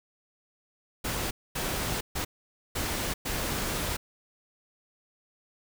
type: noise bursts at uneven times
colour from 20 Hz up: pink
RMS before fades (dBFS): -31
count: 5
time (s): 1.04-1.31 / 1.55-2.01 / 2.15-2.25 / 2.75-3.14 / 3.25-3.97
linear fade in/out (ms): 10
effects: none